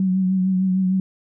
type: tone with vibrato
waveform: sine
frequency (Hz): 187.3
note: F#3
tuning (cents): +21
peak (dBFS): -16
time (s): 0-1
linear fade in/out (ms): 2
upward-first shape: triangle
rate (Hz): 6.6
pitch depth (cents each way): 40
effects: none